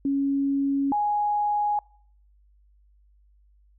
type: tone pair in turn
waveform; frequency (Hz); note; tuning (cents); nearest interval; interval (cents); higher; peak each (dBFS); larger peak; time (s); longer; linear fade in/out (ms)
sine; 277.2 / 830.7; C#4 / G#5; 0 / 0; octave + perfect fifth; 1900; second; -21; neither; 0.05-0.92 / 0.92-1.79; neither; 2
effects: noise-tail reverb RT60 0.6 s tail -26 dB re dry + added 50 Hz sine -56 dBFS peak until 3.78 s